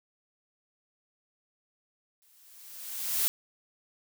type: noise with exponential growth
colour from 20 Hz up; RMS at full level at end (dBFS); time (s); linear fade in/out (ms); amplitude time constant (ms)
blue; -25; 2.22-3.28; 0; 230
effects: none